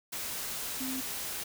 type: tone in noise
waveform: sine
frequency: 261.6 Hz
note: C4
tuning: in tune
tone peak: -35 dBFS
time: 0.8-1.01 s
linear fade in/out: 10 ms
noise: white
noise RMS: -37 dBFS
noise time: 0.12-1.44 s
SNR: -1 dB
effects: none